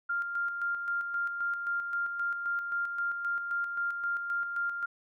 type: tone with tremolo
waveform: sine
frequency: 1396.9 Hz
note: F6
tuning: in tune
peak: -28 dBFS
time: 0.09-4.86 s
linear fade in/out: 10 ms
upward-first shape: square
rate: 3.8 Hz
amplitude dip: 45%
effects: none